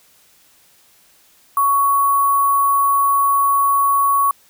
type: tone with sample-and-hold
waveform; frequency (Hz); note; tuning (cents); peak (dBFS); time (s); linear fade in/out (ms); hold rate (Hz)
sine; 1115; C#6; +10; -12; 1.57-4.31; 2; 11025
effects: white hiss -53 dBFS RMS until 4.49 s